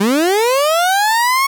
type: linear sweep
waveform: 30% pulse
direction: up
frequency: 188.4 to 1110 Hz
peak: -9 dBFS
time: 0-1.47 s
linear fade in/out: 10 ms
effects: none